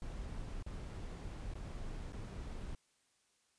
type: noise with dropouts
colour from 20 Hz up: brown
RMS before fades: -44 dBFS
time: 0.02-2.75 s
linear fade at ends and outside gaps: 1 ms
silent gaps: 0.626-0.664 / 1.538-1.554 / 2.123-2.131 s
effects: white hiss -75 dBFS RMS until 3.58 s + resampled to 22050 Hz